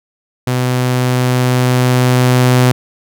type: tone with level ramp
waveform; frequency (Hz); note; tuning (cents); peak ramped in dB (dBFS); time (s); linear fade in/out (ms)
sawtooth; 126; B2; +35; -9 to -3; 0.47-2.72; 5
effects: none